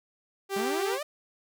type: tone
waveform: sawtooth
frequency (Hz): 392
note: G4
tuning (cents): 0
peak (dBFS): -24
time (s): 0.49-0.99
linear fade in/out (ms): 50
type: exponential sweep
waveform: sawtooth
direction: up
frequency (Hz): 197.1 to 623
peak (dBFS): -28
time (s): 0.56-1.03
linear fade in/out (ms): 5
effects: none